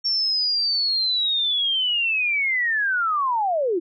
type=linear sweep; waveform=sine; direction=down; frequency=5490 to 316.9 Hz; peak=-19 dBFS; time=0.04-3.8 s; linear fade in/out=20 ms; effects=none